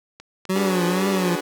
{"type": "click train", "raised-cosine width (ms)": 0.2, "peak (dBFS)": -23, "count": 4, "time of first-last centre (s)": [0.2, 0.959], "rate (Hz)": 3.95}
{"type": "tone with vibrato", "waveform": "25% pulse", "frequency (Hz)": 185, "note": "F#3", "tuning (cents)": 0, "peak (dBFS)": -16, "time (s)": [0.49, 1.36], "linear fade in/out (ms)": 10, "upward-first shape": "triangle", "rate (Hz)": 2.1, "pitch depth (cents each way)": 120}
{"type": "chord", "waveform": "sawtooth", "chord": "G# half-diminished seventh", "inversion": "second", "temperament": "equal with one note detuned", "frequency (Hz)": [289, 370, 415.3, 493.9], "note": ["D4", "F#4", "G#4", "B4"], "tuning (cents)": [-28, 0, 0, 0], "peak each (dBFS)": [-25, -26, -27, -29], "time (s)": [0.55, 1.41], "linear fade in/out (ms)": 10}
{"effects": []}